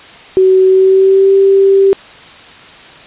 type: tone with pitch glide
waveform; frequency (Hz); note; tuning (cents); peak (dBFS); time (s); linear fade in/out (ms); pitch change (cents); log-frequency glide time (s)
sine; 376.5 to 390.5; F#4 to G4; +30 to -7; -4; 0.37-1.93; 0; +63; 0.66-1.34
effects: white hiss -35 dBFS RMS until 3.06 s + resampled to 8000 Hz